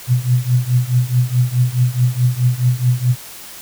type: tone with tremolo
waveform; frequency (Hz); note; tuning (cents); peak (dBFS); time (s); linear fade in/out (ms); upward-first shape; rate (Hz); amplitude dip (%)
sine; 124.4; B2; +13; -8; 0.07-3.16; 50; triangle; 4.7; 95
effects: white hiss -35 dBFS RMS until 3.61 s